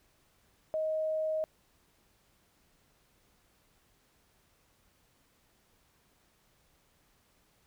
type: tone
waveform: sine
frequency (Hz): 628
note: D#5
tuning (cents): +16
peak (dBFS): -29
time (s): 0.74-1.44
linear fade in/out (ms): 0
effects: pink hiss -69 dBFS RMS until 7.66 s